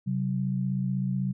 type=tone pair together; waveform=sine; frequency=132.91 / 189 Hz; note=C3 / F#3; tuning=+28 / +37 cents; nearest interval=tritone; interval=609 cents; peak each=-28 dBFS; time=0.06-1.33 s; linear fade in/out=20 ms; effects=none